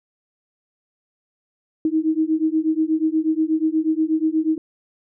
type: beating tone pair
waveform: sine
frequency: 312.1 / 320.4 Hz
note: D#4 / E4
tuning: +5 / -49 cents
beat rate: 8.3 Hz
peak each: -20 dBFS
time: 1.85-4.58 s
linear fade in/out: 2 ms
effects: none